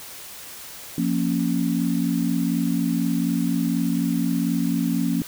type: chord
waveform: sine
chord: Bb minor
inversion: second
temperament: equal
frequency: 174.61 / 233.1 / 277.2 Hz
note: F3 / Bb3 / Db4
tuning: 0 / 0 / 0 cents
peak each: -24 dBFS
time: 0.98-5.22 s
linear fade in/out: 2 ms
effects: white hiss -39 dBFS RMS until 5.27 s